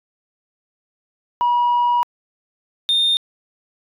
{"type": "tone pair in turn", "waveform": "sine", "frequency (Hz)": [965, 3643], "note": ["B5", "A#7"], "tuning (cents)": [-40, -41], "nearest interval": "octave + major seventh", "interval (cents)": 2299, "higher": "second", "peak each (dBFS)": -12, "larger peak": "neither", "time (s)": [[1.41, 2.03], [2.89, 3.17]], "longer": "first", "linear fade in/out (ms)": 0, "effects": ["tanh soft clip ceiling -12 dBFS"]}